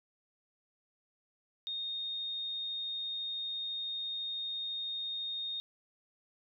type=tone; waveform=sine; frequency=3694 Hz; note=A#7; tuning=16 cents flat; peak=-35 dBFS; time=1.67-5.6 s; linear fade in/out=0 ms; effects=none